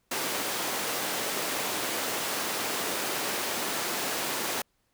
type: high-pass noise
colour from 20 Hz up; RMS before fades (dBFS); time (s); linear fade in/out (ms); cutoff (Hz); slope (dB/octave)
pink; -31; 0.11-4.62; 5; 330; 12
effects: pink hiss -73 dBFS RMS until 4.93 s